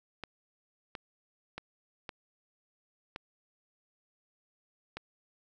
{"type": "clicks", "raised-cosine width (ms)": 0.3, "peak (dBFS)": -23, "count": 6, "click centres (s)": [0.237, 0.952, 1.58, 2.092, 3.161, 4.97], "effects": []}